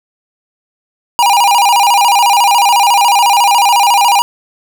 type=tone with vibrato; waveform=square; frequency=877 Hz; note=A5; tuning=6 cents flat; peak=-7 dBFS; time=1.19-4.22 s; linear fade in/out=0 ms; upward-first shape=square; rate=14 Hz; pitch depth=150 cents each way; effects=none